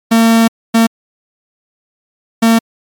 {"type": "tone bursts at uneven times", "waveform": "45% pulse", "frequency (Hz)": 227.4, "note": "A#3", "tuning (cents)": -43, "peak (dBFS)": -6, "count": 3, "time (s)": [[0.11, 0.48], [0.74, 0.87], [2.42, 2.59]], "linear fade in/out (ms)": 10, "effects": ["MP3 96 kbps"]}